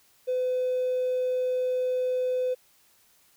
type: tone with hard clipping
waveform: triangle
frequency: 506 Hz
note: B4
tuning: 42 cents sharp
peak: -24 dBFS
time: 0.27-2.55 s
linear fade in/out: 20 ms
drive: 3 dB
effects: white hiss -62 dBFS RMS until 3.36 s

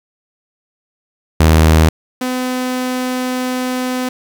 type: tone pair in turn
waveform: sawtooth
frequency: 79.4 / 253.5 Hz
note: D#2 / B3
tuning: +36 / +45 cents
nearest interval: octave + minor sixth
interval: 2009 cents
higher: second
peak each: -3 / -13 dBFS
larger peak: first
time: 1.4-1.89 / 2.21-4.09 s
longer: second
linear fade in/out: 5 ms
effects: 7-bit

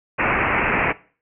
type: low-pass noise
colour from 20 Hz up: white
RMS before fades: -20 dBFS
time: 0.18-0.93 s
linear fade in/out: 20 ms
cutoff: 2600 Hz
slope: 96 dB/octave
effects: noise-tail reverb RT60 0.4 s tail -19 dB re dry

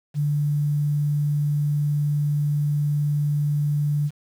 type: tone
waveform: sine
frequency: 146.83 Hz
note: D3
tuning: in tune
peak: -19 dBFS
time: 0.14-4.11 s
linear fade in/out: 50 ms
effects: 8-bit

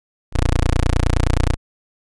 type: tone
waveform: 15% pulse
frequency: 29.6 Hz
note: A#0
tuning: 27 cents sharp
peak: -8 dBFS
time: 0.32-1.57 s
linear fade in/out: 50 ms
effects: resampled to 24000 Hz

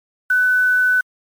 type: tone with quantisation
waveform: sine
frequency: 1499 Hz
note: F#6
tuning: 22 cents sharp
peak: -12 dBFS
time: 0.3-1.01 s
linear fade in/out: 5 ms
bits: 6
effects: MP3 96 kbps

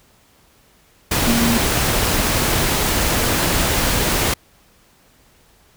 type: tone in noise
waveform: sine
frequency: 233.1 Hz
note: A#3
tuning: in tune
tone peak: -16 dBFS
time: 1.27-1.58 s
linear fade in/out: 5 ms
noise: pink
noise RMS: -18 dBFS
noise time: 1.11-4.34 s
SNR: -1 dB
effects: pink hiss -54 dBFS RMS until 5.76 s

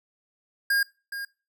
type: tone with echo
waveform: square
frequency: 1620 Hz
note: G#6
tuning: 43 cents flat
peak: -21 dBFS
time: 0.7-0.83 s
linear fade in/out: 5 ms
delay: 420 ms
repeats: 1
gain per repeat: -11 dB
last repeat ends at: 1.25 s
effects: noise-tail reverb RT60 0.3 s tail -23 dB re dry

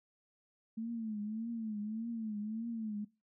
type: tone with vibrato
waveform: sine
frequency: 220.2 Hz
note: A3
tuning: 2 cents sharp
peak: -36 dBFS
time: 0.77-3.05 s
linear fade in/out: 10 ms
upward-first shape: triangle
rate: 1.7 Hz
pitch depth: 120 cents each way
effects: noise-tail reverb RT60 0.3 s tail -22 dB re dry

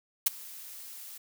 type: noise with ADSR envelope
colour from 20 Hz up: blue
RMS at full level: -21 dBFS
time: 0.26-1.18 s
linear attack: 8 ms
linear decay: 17 ms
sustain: -24 dB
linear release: 7 ms
effects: none

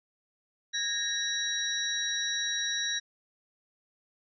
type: tone cluster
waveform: sine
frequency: 1643 / 1838 / 3894 / 5710 Hz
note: G#6 / A#6 / B7 / F8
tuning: -19 / -25 / -25 / +37 cents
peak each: -37 / -36 / -31 / -35 dBFS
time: 0.73-3 s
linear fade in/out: 20 ms
effects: none

